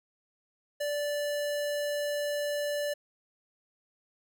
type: tone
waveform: square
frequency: 584 Hz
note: D5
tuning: 10 cents flat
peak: -30 dBFS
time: 0.8-2.94 s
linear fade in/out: 10 ms
effects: none